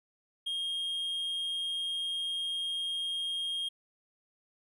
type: tone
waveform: triangle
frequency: 3236 Hz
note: G#7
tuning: 46 cents flat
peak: -30 dBFS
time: 0.46-3.69 s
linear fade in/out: 10 ms
effects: none